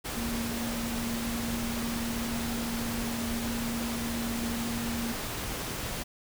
sine tone in noise, 233.1 Hz, A#3, in tune, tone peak -32 dBFS, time 0.16-5.14 s, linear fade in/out 20 ms, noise pink, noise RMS -35 dBFS, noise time 0.04-6.04 s, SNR 0 dB, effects none

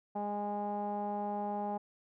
sawtooth tone with low-pass filter, 205.6 Hz, G#3, 17 cents flat, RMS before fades -36 dBFS, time 0.15-1.78 s, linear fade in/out 10 ms, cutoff 790 Hz, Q 7.5, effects none

